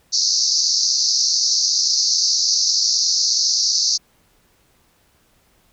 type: band-pass noise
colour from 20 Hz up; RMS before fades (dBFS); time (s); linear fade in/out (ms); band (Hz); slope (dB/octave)
white; -18; 0.12-3.98; 20; 4300 to 6200; 96
effects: pink hiss -59 dBFS RMS until 5.72 s